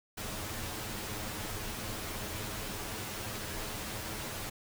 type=noise with comb filter; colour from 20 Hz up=pink; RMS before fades=-39 dBFS; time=0.17-4.5 s; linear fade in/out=10 ms; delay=9.4 ms; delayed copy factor=+0.6; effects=none